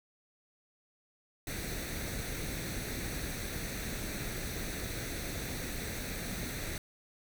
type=noise with comb filter; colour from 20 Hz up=pink; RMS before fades=-38 dBFS; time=1.47-6.78 s; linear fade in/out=2 ms; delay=0.49 ms; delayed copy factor=+0.6; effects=none